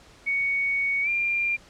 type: tone with pitch glide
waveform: sine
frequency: 2230 to 2390 Hz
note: C#7 to D7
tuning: +10 to +30 cents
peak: -22 dBFS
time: 0.26-1.57 s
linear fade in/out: 20 ms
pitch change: +120 cents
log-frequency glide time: 1.02-1.09 s
effects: pink hiss -52 dBFS RMS until 1.69 s + low-pass 7000 Hz 12 dB/octave